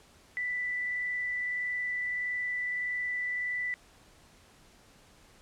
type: tone with frequency modulation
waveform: sine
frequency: 1979 Hz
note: B6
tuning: 3 cents sharp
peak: -30 dBFS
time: 0.37-3.74 s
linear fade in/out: 0 ms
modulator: 21.6 Hz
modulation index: 0.59
effects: pink hiss -59 dBFS RMS until 5.41 s + low-pass 10000 Hz 12 dB/octave